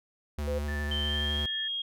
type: tone with vibrato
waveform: square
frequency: 73.42 Hz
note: D2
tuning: in tune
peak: -31 dBFS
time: 0.38-1.46 s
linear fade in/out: 5 ms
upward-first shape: square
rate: 12 Hz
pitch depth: 20 cents each way
type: tone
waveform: sine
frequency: 508 Hz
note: B4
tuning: 49 cents sharp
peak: -30 dBFS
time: 0.47-0.59 s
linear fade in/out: 10 ms
type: tone with tremolo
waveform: sine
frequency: 1760 Hz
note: A6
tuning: in tune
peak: -36 dBFS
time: 0.68-1.68 s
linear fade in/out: 5 ms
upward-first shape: sine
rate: 2.4 Hz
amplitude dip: 45%
type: tone with pitch glide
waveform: sine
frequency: 3122 to 3260 Hz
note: G7 to G#7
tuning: -8 to -33 cents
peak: -30 dBFS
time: 0.91-1.82 s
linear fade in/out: 5 ms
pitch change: +75 cents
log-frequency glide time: 1.03-1.44 s
effects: none